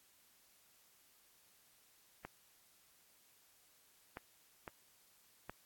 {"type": "clicks", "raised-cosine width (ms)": 0.5, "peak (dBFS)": -29, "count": 4, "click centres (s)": [2.25, 4.171, 4.678, 5.496], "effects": ["white hiss -69 dBFS RMS until 5.65 s", "AAC 64 kbps"]}